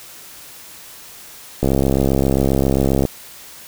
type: click train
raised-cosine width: 2 ms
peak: -3 dBFS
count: 97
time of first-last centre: 1.63-3.052 s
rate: 67.5 Hz
effects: white hiss -39 dBFS RMS until 3.67 s